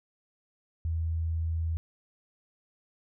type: tone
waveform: sine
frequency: 81.7 Hz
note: E2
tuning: 15 cents flat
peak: -27 dBFS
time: 0.85-1.77 s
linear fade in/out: 0 ms
effects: none